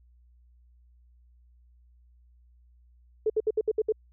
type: tone bursts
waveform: sine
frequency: 433.7 Hz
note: A4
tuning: 25 cents flat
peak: -21 dBFS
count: 7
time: 3.26-3.923 s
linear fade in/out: 5 ms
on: 39 ms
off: 65 ms
effects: added 60 Hz sine -56 dBFS peak until 4.12 s